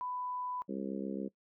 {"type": "tone", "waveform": "sine", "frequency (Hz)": 996, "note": "B5", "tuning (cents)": 14, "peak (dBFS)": -36, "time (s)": [0.01, 0.62], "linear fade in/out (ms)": 0}
{"type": "harmonic tone", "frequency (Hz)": 67.1, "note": "C2", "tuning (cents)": 44, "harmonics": [3, 4, 5, 6, 7, 8], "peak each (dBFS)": [-39, -41, -43, -45, -46, -47], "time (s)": [0.68, 1.29], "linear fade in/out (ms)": 20}
{"effects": ["noise-tail reverb RT60 0.1 s tail -21 dB re dry"]}